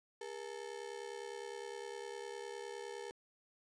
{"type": "ring-modulated tone", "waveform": "35% pulse", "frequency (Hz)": 440, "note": "A4", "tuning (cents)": 0, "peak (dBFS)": -39, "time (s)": [0.21, 3.11], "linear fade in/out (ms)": 0, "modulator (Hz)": 34.9, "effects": ["resampled to 22050 Hz"]}